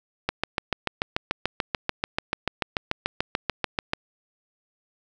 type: click train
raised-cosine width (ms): 0.3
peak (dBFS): -7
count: 26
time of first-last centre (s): 0.29-3.934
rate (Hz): 6.86
effects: none